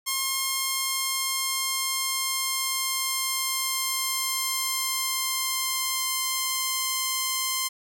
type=tone with pitch glide; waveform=5% pulse; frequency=1068 to 1047.2 Hz; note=C6 to C6; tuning=+35 to +1 cents; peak=-13 dBFS; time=0.06-7.69 s; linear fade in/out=20 ms; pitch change=-34 cents; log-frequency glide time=0.25-7.07 s; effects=none